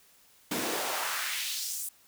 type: noise with high-pass filter sweep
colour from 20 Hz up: pink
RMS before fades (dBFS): -33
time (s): 0.51-1.89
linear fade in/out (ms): 5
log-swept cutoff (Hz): 210 to 10000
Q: 1.6
effects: white hiss -61 dBFS RMS until 2.07 s